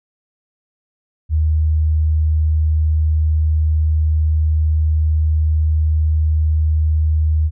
sine tone, 77.78 Hz, D#2, in tune, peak -12 dBFS, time 1.29-7.51 s, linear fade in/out 50 ms, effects none

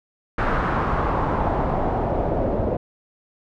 pink noise with low-pass filter sweep, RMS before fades -22 dBFS, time 0.38-2.77 s, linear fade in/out 5 ms, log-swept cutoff 1400 to 560 Hz, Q 2, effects none

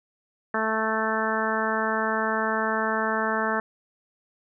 harmonic tone, 220 Hz, A3, in tune, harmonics 1 / 2 / 3 / 4 / 5 / 6 / 7 / 8, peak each -31 / -31 / -31 / -31 / -31 / -31 / -31 / -31 dBFS, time 0.54-3.6 s, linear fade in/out 2 ms, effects none

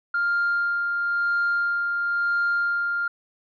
sine tone with tremolo, 1400 Hz, F6, 4 cents sharp, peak -18 dBFS, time 0.14-3.08 s, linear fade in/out 5 ms, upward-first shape sine, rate 0.98 Hz, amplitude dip 35%, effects tanh soft clip ceiling -17 dBFS

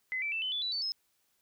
sine tone with pitch steps, 2036 / 2325 / 2656 / 3033 / 3464 / 3956 / 4518 / 5160 Hz, C7 / D7 / E7 / F#7 / A7 / B7 / C#8 / E8, -48 / -18 / +12 / +42 / -28 / +2 / +32 / -38 cents, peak -31 dBFS, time 0.12-0.92 s, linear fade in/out 0 ms, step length 100 ms, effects white hiss -74 dBFS RMS until 1.41 s

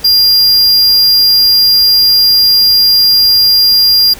square tone, 4800 Hz, D8, 37 cents sharp, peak -5 dBFS, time 0.04-4.14 s, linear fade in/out 10 ms, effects added 60 Hz sine -40 dBFS peak until 4.19 s + pink hiss -32 dBFS RMS until 4.19 s

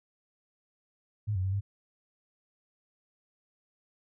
sine tone with pitch steps, 105.4 / 92.8 / 95.5 / 99.7 Hz, G#2 / F#2 / G2 / G2, +26 / +6 / -45 / +30 cents, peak -27 dBFS, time 1.27-1.61 s, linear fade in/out 20 ms, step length 85 ms, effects none

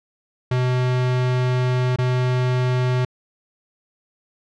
square tone with dropouts, 126.2 Hz, B2, 38 cents sharp, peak -18 dBFS, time 0.51-3.05 s, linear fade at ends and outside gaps 5 ms, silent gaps 1.961-1.985 s, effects low-pass 4000 Hz 12 dB/octave

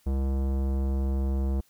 sine tone with tanh clipping, 67.2 Hz, C2, 47 cents sharp, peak -26 dBFS, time 0.06-1.61 s, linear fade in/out 10 ms, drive 18 dB, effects white hiss -64 dBFS RMS until 1.69 s

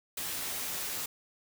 white noise with comb filter, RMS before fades -36 dBFS, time 0.17-1.06 s, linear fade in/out 5 ms, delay 12 ms, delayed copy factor +0.6, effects none

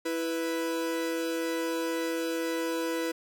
45% pulse tone pair together, 329.6 / 493.9 Hz, E4 / B4, 0 / 0 cents, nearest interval perfect fifth, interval 700 cents, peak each -31 / -32 dBFS, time 0.05-3.12 s, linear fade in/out 10 ms, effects 10-bit

